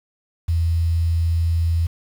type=tone with quantisation; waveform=sine; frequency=83.4 Hz; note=E2; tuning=21 cents sharp; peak=-16 dBFS; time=0.48-1.87 s; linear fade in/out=10 ms; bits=7; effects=none